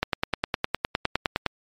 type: click train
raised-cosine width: 0.3 ms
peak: -6 dBFS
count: 15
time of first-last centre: 0.03-1.463 s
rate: 9.77 Hz
effects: MP3 64 kbps